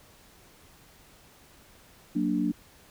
sine chord, Gb augmented, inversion none, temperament equal, 185 / 233.1 / 293.7 Hz, Gb3 / Bb3 / D4, 0 / 0 / 0 cents, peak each -30 / -29 / -27 dBFS, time 2.15-2.52 s, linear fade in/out 10 ms, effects pink hiss -56 dBFS RMS until 2.9 s

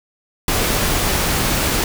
pink noise, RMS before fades -18 dBFS, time 0.48-1.84 s, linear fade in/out 2 ms, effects none

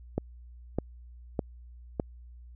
click train, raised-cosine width 2 ms, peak -14 dBFS, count 4, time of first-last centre 0.18-1.998 s, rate 1.65 Hz, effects added 60 Hz sine -46 dBFS peak until 2.55 s

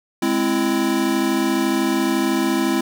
square chord, Ab augmented, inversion none, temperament equal with one note detuned, 207.7 / 261.6 / 333.5 Hz, Ab3 / C4 / E4, 0 / 0 / +20 cents, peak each -25 / -22 / -21 dBFS, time 0.22-2.81 s, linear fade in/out 5 ms, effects none

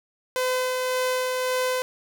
sawtooth tone with tremolo, 509 Hz, C5, 48 cents flat, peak -18 dBFS, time 0.36-1.82 s, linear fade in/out 0 ms, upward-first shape sine, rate 1.8 Hz, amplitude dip 25%, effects none

